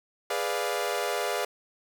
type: chord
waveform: sawtooth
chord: G# diminished seventh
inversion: none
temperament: equal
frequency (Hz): 415.3 / 493.9 / 587.3 / 698.5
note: G#4 / B4 / D5 / F5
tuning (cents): 0 / 0 / 0 / 0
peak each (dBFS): -29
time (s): 0.3-1.45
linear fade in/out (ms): 5
effects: none